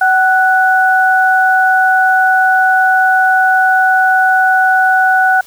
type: tone pair together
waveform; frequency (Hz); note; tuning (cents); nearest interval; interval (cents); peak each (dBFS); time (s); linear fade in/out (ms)
sine; 754.7 / 1480; F#5 / F#6; +34 / 0; octave; 1166; -10; 0.01-5.41; 5
effects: white hiss -41 dBFS RMS until 5.46 s